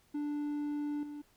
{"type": "tone with level steps", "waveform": "triangle", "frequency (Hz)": 293.7, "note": "D4", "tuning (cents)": 0, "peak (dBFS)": [-31, -39], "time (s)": [0.14, 1.22], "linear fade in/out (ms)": 10, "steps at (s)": 1.03, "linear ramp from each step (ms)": 2, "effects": ["pink hiss -68 dBFS RMS until 1.36 s"]}